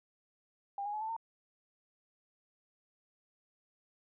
sine tone with pitch steps, 800 / 825.8 / 852.5 / 880 / 908.4 Hz, G5 / G#5 / G#5 / A5 / A#5, +35 / -10 / +45 / 0 / -45 cents, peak -35 dBFS, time 0.78-1.165 s, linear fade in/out 2 ms, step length 77 ms, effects none

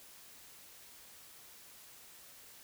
silence, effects white hiss -56 dBFS RMS until 2.63 s

